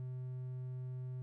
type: tone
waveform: triangle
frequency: 127.5 Hz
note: C3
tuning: 44 cents flat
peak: -38 dBFS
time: 0-1.22 s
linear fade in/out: 0 ms
effects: none